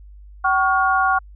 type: tone cluster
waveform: sine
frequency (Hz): 764 / 1115 / 1421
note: G5 / C#6 / F6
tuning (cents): -45 / +10 / +30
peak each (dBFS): -19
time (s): 0.44-1.19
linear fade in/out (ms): 10
effects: added 50 Hz sine -39 dBFS peak until 1.35 s